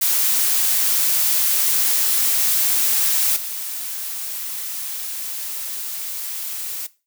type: noise with level steps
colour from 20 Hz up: blue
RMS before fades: -18 / -28 dBFS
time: 0.01-6.87 s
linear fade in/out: 10 ms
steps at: 3.36 s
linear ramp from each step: 5 ms
effects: noise-tail reverb RT60 0.3 s tail -18 dB re dry